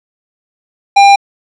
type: tone with tanh clipping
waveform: sine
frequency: 799 Hz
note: G5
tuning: 33 cents sharp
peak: -4 dBFS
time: 0.96-1.16 s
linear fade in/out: 10 ms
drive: 17 dB
effects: low-pass 7000 Hz 12 dB/octave